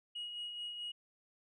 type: tone with tremolo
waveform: sine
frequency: 2894 Hz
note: F#7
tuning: 39 cents flat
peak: -37 dBFS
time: 0.15-0.92 s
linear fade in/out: 10 ms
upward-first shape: sine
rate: 4.6 Hz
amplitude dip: 45%
effects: tanh soft clip ceiling -37 dBFS